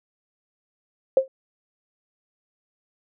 sine tone with exponential decay, 530 Hz, C5, 22 cents sharp, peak -9 dBFS, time 1.17-1.28 s, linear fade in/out 2 ms, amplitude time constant 23 ms, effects none

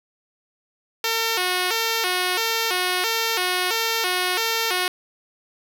5% pulse tone with vibrato, 406.3 Hz, G#4, 38 cents flat, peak -9 dBFS, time 1.04-4.88 s, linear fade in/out 2 ms, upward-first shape square, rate 1.5 Hz, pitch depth 190 cents each way, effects none

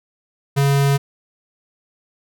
square tone, 139.7 Hz, C#3, 14 cents sharp, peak -14 dBFS, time 0.56-0.98 s, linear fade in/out 20 ms, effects none

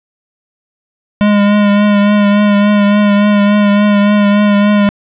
square tone with vibrato, 205.4 Hz, G#3, 19 cents flat, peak -7 dBFS, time 1.21-4.89 s, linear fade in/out 0 ms, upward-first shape triangle, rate 3.5 Hz, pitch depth 29 cents each way, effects resampled to 8000 Hz + 8-bit

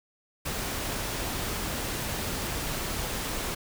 pink noise, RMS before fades -32 dBFS, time 0.45-3.55 s, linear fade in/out 10 ms, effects none

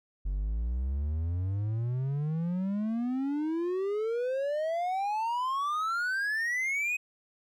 triangle exponential sweep, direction up, 45.67 to 2536 Hz, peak -26 dBFS, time 0.25-6.97 s, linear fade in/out 10 ms, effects none

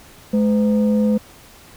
sine tone pair together, 212.7 / 506 Hz, G#3 / B4, +42 / +42 cents, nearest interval octave + minor third, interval 1500 cents, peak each -13 / -20 dBFS, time 0.33-1.18 s, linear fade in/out 10 ms, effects tanh soft clip ceiling -9 dBFS + pink hiss -45 dBFS RMS until 1.76 s

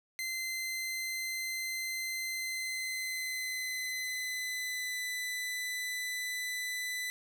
sawtooth tone with pitch glide, 2068 to 1997.6 Hz, C7 to B6, -21 to +19 cents, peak -31 dBFS, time 0.19-7.1 s, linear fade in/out 0 ms, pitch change -60 cents, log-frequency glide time 2.31-5.06 s, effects none

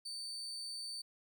35% pulse tone, 4561 Hz, C#8, 49 cents sharp, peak -40 dBFS, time 0.05-1.02 s, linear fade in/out 10 ms, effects none

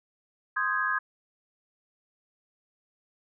sine chord, Ab major seventh, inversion first, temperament equal, 1046.5 / 1244.5 / 1568 / 1661.2 Hz, C6 / Eb6 / G6 / Ab6, 0 / 0 / 0 / 0 cents, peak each -32 / -31 / -33 / -28 dBFS, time 0.56-0.99 s, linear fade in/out 10 ms, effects none

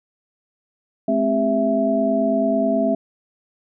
sine tone cluster, 213.6 / 262.8 / 399 / 661 Hz, G#3 / C4 / G4 / E5, +49 / +8 / +31 / +5 cents, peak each -23 / -21 / -28 / -19 dBFS, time 1.08-2.95 s, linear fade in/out 5 ms, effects none

